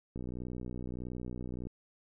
click train, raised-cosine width 3 ms, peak -28 dBFS, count 94, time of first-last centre 0.16-1.67 s, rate 61.6 Hz, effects none

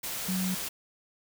sine tone in noise, 185.7 Hz, F#3, 7 cents sharp, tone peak -28 dBFS, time 0.28-0.55 s, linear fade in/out 10 ms, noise white, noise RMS -35 dBFS, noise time 0.03-0.69 s, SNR +4 dB, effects none

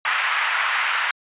pink band-pass noise, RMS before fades -22 dBFS, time 0.05-1.11 s, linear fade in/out 2 ms, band 1100 to 2700 Hz, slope 24 dB/octave, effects resampled to 8000 Hz

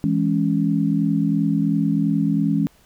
sine chord, C# minor, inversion first, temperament equal, 164.81 / 207.7 / 277.2 Hz, E3 / G#3 / C#4, 0 / 0 / 0 cents, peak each -21 dBFS, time 0.04-2.67 s, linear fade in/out 0 ms, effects pink hiss -56 dBFS RMS until 2.85 s

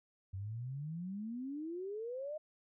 sine exponential sweep, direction up, 92.5 to 628 Hz, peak -39 dBFS, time 0.33-2.38 s, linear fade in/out 10 ms, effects none

